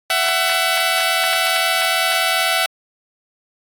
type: tone pair together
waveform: 10% pulse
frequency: 667 / 749.4 Hz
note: E5 / F#5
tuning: +20 / +22 cents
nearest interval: major second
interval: 202 cents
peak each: -10 dBFS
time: 0.1-2.66 s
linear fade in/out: 2 ms
effects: AAC 64 kbps